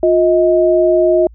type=tone pair together; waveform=sine; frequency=354.9 / 632.4 Hz; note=F4 / D#5; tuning=+28 / +28 cents; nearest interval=minor seventh; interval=1000 cents; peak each=-11 dBFS; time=0.03-1.27 s; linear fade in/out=2 ms; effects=added 56 Hz sine -36 dBFS peak until 1.34 s